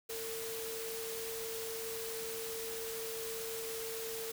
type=tone in noise; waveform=sine; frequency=451.8 Hz; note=A4; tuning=46 cents sharp; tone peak=-41 dBFS; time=0.09-4.32 s; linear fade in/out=10 ms; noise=white; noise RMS=-43 dBFS; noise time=0.09-4.32 s; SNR=-1 dB; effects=none